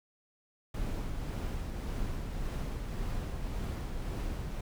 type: noise with tremolo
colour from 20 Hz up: brown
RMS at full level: -34 dBFS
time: 0.74-4.61 s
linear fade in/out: 5 ms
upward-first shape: triangle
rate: 1.8 Hz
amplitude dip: 35%
effects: none